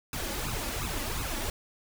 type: noise with flanger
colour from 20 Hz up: pink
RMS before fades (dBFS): -33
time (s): 0.13-1.5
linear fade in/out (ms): 2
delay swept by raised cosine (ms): 0.77 to 3.57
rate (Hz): 2.8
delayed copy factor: +0.75
effects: none